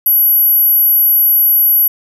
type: tone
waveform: sine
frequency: 11730 Hz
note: F#9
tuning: 16 cents flat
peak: -7 dBFS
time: 0.06-1.88 s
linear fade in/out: 5 ms
effects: none